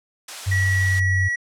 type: high-pass noise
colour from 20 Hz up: white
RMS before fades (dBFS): -33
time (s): 0.28-1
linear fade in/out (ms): 5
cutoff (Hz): 540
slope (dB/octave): 12
type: tone with pitch glide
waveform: sine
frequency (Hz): 96 to 94.57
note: G2 to F#2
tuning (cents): -36 to +38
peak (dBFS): -18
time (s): 0.46-1.29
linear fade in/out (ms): 20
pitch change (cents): -26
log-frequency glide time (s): 0.7-1.02
type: tone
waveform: triangle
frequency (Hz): 1928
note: B6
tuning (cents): -42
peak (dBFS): -19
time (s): 0.51-1.36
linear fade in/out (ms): 10
effects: low-pass 9000 Hz 12 dB/octave